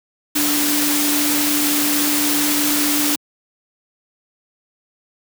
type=tone in noise; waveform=sine; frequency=293.7 Hz; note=D4; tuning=in tune; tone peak=-20 dBFS; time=0.35-3.16 s; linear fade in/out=10 ms; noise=white; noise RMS=-19 dBFS; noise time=0.35-3.16 s; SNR=-4 dB; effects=high-pass 150 Hz 12 dB/octave